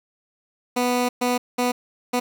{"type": "tone bursts at uneven times", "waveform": "15% pulse", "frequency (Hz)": 246.7, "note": "B3", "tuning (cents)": -2, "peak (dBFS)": -13, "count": 4, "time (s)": [[0.76, 1.09], [1.21, 1.38], [1.58, 1.72], [2.13, 2.2]], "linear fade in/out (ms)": 10, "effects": []}